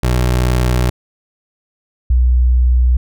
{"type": "tone pair in turn", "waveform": ["25% pulse", "sine"], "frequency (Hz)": [61.74, 61.74], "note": ["B1", "B1"], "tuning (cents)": [0, 0], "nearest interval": "unison", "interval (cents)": 0, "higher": "neither", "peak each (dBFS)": -8, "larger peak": "neither", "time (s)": [[0.03, 0.9], [2.1, 2.97]], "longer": "neither", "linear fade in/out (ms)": 5, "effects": []}